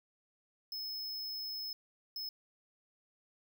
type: tone bursts at uneven times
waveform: square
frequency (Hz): 5190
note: E8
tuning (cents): -28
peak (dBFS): -39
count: 2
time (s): 0.72-1.73 / 2.16-2.29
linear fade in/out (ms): 2
effects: none